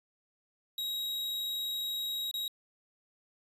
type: tone with dropouts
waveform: 45% pulse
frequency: 3817 Hz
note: A#7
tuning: 40 cents sharp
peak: -33 dBFS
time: 0.78-2.48 s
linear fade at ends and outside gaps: 2 ms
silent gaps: 2.313-2.34 s
effects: resampled to 32000 Hz